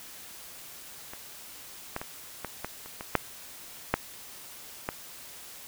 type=clicks; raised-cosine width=0.5 ms; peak=-26 / -16 / -21 / -18 / -17 / -28 / -22 / -6 / -7 / -14 dBFS; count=10; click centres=1.135 / 1.964 / 2.015 / 2.447 / 2.646 / 2.86 / 3.009 / 3.153 / 3.94 / 4.889 s; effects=white hiss -46 dBFS RMS until 5.67 s